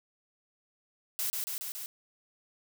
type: noise with echo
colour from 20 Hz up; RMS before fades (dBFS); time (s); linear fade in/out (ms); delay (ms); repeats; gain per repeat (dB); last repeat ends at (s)
blue; -32; 1.19-1.3; 0; 140; 4; -2; 1.86
effects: none